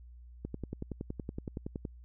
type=click train; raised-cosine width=3 ms; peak=-24 dBFS; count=16; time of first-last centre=0.45-1.852 s; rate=10.7 Hz; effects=added 60 Hz sine -49 dBFS peak until 2.04 s